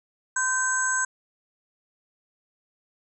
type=tone cluster; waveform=sine; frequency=1022 / 1546 / 6480 / 7750 Hz; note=C6 / G6 / G#8 / B8; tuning=-41 / -24 / -43 / -34 cents; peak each=-30 / -25 / -32 / -27 dBFS; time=0.36-1.05 s; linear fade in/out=5 ms; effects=none